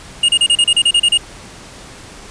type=tone bursts; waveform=square; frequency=2850 Hz; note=F7; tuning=34 cents sharp; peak=-9 dBFS; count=11; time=0.23-1.176 s; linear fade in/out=5 ms; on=56 ms; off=33 ms; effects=pink hiss -36 dBFS RMS until 2.3 s + resampled to 22050 Hz